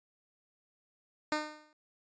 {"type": "tone with exponential decay", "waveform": "10% pulse", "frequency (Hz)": 304.1, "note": "D#4", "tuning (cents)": -40, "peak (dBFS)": -19, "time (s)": [1.32, 1.73], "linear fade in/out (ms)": 1, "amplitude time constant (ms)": 87, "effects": ["resampled to 16000 Hz"]}